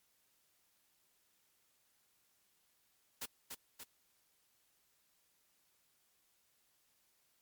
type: noise with echo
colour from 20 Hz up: white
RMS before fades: -42 dBFS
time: 3.21-3.26 s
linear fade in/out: 10 ms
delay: 290 ms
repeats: 2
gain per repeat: -4 dB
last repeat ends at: 3.84 s
effects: white hiss -75 dBFS RMS until 7.41 s + MP3 96 kbps